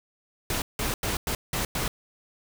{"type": "noise bursts at uneven times", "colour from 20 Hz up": "pink", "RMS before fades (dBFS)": -28, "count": 6, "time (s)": [[0.5, 0.62], [0.79, 0.94], [1.03, 1.17], [1.27, 1.35], [1.53, 1.65], [1.75, 1.88]], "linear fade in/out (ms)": 2, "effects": []}